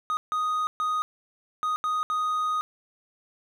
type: tone bursts at uneven times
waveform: triangle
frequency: 1244.5 Hz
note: D#6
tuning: in tune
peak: -22 dBFS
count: 6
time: 0.1-0.17 / 0.32-0.67 / 0.8-1.02 / 1.63-1.76 / 1.84-2.03 / 2.1-2.61 s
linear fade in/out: 0 ms
effects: none